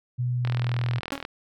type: tone with pitch glide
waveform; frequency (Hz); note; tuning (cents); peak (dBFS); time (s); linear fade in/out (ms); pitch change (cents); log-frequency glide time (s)
sine; 123.47 to 120.65; B2 to B2; 0 to -40; -23; 0.18-1; 20; -40; 0.33-0.88
type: click train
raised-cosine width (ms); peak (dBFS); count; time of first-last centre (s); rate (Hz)
0.3; -16; 34; 0.45-1.251; 41.2
type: tone with exponential decay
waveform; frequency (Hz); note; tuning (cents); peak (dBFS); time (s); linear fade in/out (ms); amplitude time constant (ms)
sawtooth; 277.2; C#4; 0; -21; 1.12-1.23; 2; 22
effects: none